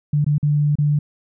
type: tone with dropouts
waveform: sine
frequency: 147.4 Hz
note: D3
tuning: 7 cents sharp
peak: -14 dBFS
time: 0.13-0.99 s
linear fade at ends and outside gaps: 5 ms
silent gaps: 0.245-0.264 / 0.382-0.428 / 0.755-0.785 s
effects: none